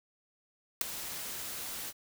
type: noise with ADSR envelope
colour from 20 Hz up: white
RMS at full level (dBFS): -24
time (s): 0.81-1.93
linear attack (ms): 3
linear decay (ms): 6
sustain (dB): -16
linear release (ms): 43
effects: none